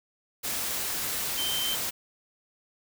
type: tone in noise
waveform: sine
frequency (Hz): 3113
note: G7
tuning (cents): -13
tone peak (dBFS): -29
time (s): 1.37-1.76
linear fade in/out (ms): 20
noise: white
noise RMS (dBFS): -31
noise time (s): 0.43-1.91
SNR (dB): -1
effects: none